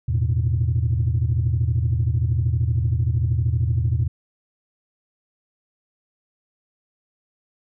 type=chord; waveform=sine; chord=E suspended fourth; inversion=none; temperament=equal with one note detuned; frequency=82.41 / 110.51 / 123.47 Hz; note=E2 / A2 / B2; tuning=0 / +8 / 0 cents; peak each=-21 dBFS; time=0.08-4.08 s; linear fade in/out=10 ms; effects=tanh soft clip ceiling -12 dBFS